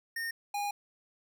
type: tone pair in turn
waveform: square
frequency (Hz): 1835 / 817.4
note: A#6 / G#5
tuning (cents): -28 / -28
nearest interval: octave + major second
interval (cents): 1400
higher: first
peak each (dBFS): -34 / -32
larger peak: second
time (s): 0.16-0.31 / 0.54-0.71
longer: second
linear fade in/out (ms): 5
effects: none